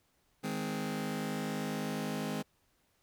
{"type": "chord", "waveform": "sawtooth", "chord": "Ab major", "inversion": "second", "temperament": "just", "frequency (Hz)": [155.74, 207.7, 259.6], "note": ["Eb3", "Ab3", "C4"], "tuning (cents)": [2, 0, -13], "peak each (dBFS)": [-36, -33, -35], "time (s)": [0.43, 2.43], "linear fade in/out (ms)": 20, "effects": ["pink hiss -73 dBFS RMS until 3.02 s"]}